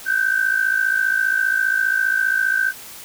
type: tone pair together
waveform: sine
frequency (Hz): 1513 / 1568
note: F#6 / G6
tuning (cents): +38 / 0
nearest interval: minor second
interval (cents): 62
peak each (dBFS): -20 / -18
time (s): 0.05-2.73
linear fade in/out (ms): 50
effects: white hiss -38 dBFS RMS until 3.04 s